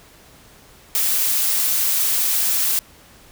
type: noise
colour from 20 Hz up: blue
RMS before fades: -19 dBFS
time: 0.95-2.79 s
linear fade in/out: 0 ms
effects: pink hiss -48 dBFS RMS until 3.31 s